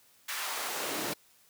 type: noise with high-pass filter sweep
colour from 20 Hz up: pink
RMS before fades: -35 dBFS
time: 0.28-1.14 s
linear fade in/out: 10 ms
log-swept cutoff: 1600 to 210 Hz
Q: 1.1
effects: white hiss -63 dBFS RMS until 1.49 s + high-pass 60 Hz 12 dB/octave